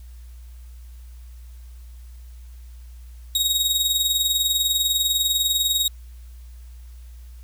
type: tone with tremolo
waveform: sawtooth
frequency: 3776 Hz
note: A#7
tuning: 22 cents sharp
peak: -13 dBFS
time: 3.35-5.88 s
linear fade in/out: 2 ms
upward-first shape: triangle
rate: 20 Hz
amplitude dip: 65%
effects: added 60 Hz sine -38 dBFS peak until 7.43 s + white hiss -58 dBFS RMS until 7.43 s